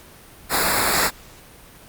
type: noise with comb filter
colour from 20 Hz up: pink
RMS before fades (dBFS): -19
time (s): 0.49-1.11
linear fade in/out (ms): 50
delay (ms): 0.33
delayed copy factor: -0.8
effects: pink hiss -45 dBFS RMS until 1.88 s + Opus 48 kbps